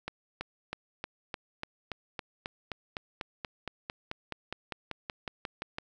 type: accelerating click train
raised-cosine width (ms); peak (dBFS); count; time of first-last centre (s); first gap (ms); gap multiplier
0.3; -19; 25; 0.08-5.784; 330; 0.97
effects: none